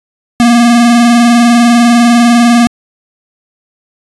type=tone with vibrato; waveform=square; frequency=236.9 Hz; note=A#3; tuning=28 cents sharp; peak=-4 dBFS; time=0.4-2.67 s; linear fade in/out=0 ms; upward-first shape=square; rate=20 Hz; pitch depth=37 cents each way; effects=resampled to 24000 Hz